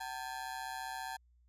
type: ring-modulated tone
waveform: 30% pulse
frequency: 830.6 Hz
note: G#5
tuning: in tune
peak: -34 dBFS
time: 0-1.17 s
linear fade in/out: 10 ms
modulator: 67.5 Hz
effects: added 60 Hz sine -64 dBFS peak until 1.48 s + resampled to 32000 Hz